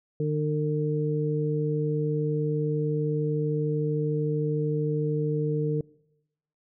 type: harmonic tone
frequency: 151.1 Hz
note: D3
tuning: 50 cents sharp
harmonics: 1 / 2 / 3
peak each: -26 / -33 / -28 dBFS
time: 0.2-5.81 s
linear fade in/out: 2 ms
effects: noise-tail reverb RT60 0.9 s tail -24 dB re dry